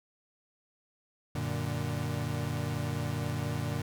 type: chord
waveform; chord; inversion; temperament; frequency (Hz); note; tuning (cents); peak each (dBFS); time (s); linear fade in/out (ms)
35% pulse; Gb augmented; none; equal; 92.5 / 116.54 / 146.83; Gb2 / Bb2 / D3; 0 / 0 / 0; -36 / -33 / -33; 1.35-3.82; 5
effects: none